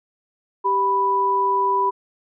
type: tone pair together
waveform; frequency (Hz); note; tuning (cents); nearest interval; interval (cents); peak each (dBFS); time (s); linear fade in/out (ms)
sine; 392 / 987.8; G4 / B5; 0 / 0; octave + major third; 1600; -24 / -17; 0.64-1.91; 20
effects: none